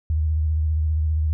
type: tone with vibrato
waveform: sine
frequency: 77.78 Hz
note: D#2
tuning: in tune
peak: -18 dBFS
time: 0.1-1.33 s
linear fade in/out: 0 ms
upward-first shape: square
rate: 15 Hz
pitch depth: 43 cents each way
effects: none